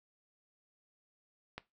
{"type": "click", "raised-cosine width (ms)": 0.3, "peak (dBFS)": -25, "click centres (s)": 1.58, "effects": ["noise-tail reverb RT60 0.2 s tail -17 dB re dry"]}